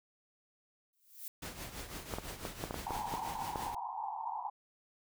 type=noise with exponential growth; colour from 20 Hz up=violet; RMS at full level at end=-41 dBFS; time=0.93-1.28 s; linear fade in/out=2 ms; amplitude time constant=74 ms
type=noise with tremolo; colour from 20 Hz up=pink; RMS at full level=-42 dBFS; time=1.42-3.75 s; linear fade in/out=5 ms; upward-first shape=triangle; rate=6 Hz; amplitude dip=70%
type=clicks; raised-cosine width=1 ms; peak=-23 dBFS; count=9; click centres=2.138 / 2.185 / 2.452 / 2.639 / 2.709 / 2.743 / 2.907 / 3.139 / 3.558 s
type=band-pass noise; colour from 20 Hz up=white; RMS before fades=-40 dBFS; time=2.86-4.5 s; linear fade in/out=10 ms; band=770 to 990 Hz; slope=96 dB/octave
effects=none